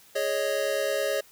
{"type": "chord", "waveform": "square", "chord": "Ab suspended fourth", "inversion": "none", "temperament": "just", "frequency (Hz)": [415.3, 553.7, 623], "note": ["Ab4", "Db5", "Eb5"], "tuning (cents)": [0, -2, 2], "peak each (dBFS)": [-33, -28, -31], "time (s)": [0.15, 1.21], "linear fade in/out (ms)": 10, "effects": ["white hiss -55 dBFS RMS until 1.31 s"]}